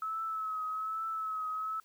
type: tone with vibrato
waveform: sine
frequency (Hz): 1293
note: E6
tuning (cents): -34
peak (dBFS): -33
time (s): 0.02-1.8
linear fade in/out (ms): 2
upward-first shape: triangle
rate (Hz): 1.2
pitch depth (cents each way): 42
effects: white hiss -67 dBFS RMS until 1.84 s